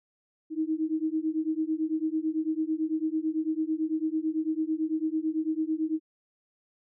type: beating tone pair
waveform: sine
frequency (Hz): 311.1 / 320.1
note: D#4 / D#4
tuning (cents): 0 / +49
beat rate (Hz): 9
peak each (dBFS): -29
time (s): 0.5-6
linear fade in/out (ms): 50
effects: none